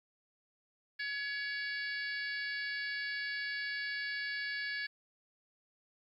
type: harmonic tone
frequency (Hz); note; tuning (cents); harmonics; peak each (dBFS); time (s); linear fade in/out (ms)
564; C#5; +30; 3 / 4 / 5 / 6 / 7 / 8 / 9; -37 / -43 / -51 / -52 / -52 / -45 / -53; 0.99-4.87; 10
effects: 12-bit